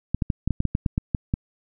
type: clicks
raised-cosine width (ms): 5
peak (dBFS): -9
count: 12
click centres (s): 0.146 / 0.222 / 0.302 / 0.476 / 0.507 / 0.604 / 0.653 / 0.751 / 0.862 / 0.979 / 1.148 / 1.339
effects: none